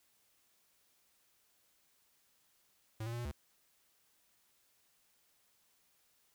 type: tone with pitch steps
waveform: square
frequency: 109.9 / 116.1 / 118.9 / 120.4 / 72.4 Hz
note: A2 / A#2 / A#2 / B2 / D2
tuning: -2 / -7 / +35 / -44 / -24 cents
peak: -39 dBFS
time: 3-3.315 s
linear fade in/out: 5 ms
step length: 63 ms
effects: white hiss -73 dBFS RMS until 6.34 s